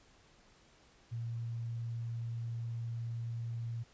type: tone with vibrato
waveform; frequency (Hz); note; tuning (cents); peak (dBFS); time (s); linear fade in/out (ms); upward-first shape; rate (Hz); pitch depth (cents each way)
sine; 116.3; A#2; -4; -36; 1.11-3.84; 20; triangle; 19; 8
effects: pink hiss -64 dBFS RMS until 3.93 s + resampled to 16000 Hz